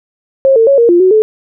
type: tone with pitch steps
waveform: sine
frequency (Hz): 538 / 452.1 / 554 / 468.4 / 348.1 / 372.5 / 432.9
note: C5 / A4 / C#5 / A#4 / F4 / F#4 / A4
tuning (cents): +48 / +47 / -1 / +8 / -6 / +12 / -28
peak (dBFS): -4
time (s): 0.45-1.22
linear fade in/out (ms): 0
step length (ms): 110
effects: none